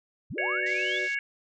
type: linear sweep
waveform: sine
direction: up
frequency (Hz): 64.1 to 3569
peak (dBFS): -33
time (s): 0.3-0.99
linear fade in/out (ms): 10
type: chord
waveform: sine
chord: B minor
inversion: second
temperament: just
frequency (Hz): 370.4 / 493.9 / 592.7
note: F#4 / B4 / D5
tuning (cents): +2 / 0 / +16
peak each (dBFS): -35 / -39 / -37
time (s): 0.35-1.09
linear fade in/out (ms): 50
type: harmonic tone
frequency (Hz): 554.4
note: C#5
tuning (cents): 0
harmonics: 3 / 4 / 5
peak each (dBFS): -31 / -29 / -39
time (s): 0.38-1.19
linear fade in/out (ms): 2
type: band-pass noise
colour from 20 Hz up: pink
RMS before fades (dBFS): -47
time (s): 0.66-1.15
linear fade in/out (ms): 5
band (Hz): 2600 to 6900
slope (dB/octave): 48
effects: none

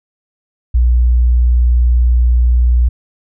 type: tone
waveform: sine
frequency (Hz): 60.4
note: B1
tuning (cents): -38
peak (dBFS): -7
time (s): 0.74-2.89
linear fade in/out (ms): 10
effects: none

